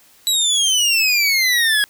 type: exponential sweep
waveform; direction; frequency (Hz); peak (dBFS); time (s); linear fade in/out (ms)
25% pulse; down; 3951 to 1647; -10; 0.27-1.84; 0
effects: white hiss -51 dBFS RMS until 1.89 s